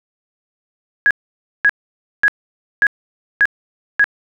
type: tone bursts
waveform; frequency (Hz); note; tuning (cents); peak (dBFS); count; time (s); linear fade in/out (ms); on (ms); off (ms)
sine; 1661.2; G#6; 0; -8; 6; 1.06-4.042; 0; 47; 540
effects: none